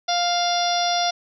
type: harmonic tone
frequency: 700 Hz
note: F5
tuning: 4 cents sharp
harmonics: 1 / 2 / 3 / 4 / 5 / 6 / 7 / 8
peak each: -21 / -31 / -34 / -36 / -27 / -32 / -30 / -28 dBFS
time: 0.08-1.11 s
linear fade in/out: 10 ms
effects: none